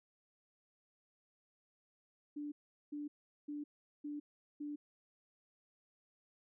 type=tone bursts; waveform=sine; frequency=293.7 Hz; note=D4; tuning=in tune; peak=-40 dBFS; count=5; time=2.36-4.76 s; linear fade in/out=10 ms; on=160 ms; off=400 ms; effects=none